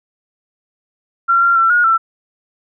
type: tone with pitch steps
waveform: sine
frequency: 1370 / 1381 / 1347 / 1439 / 1339 Hz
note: F6 / F6 / E6 / F#6 / E6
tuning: -34 / -20 / +37 / -49 / +27 cents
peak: -9 dBFS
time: 1.28-1.98 s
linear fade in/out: 20 ms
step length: 140 ms
effects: none